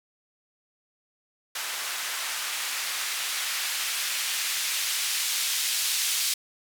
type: noise with band-pass filter sweep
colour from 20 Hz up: blue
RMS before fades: -29 dBFS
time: 1.55-6.34 s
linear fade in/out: 5 ms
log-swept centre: 1300 to 3500 Hz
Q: 0.75
effects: none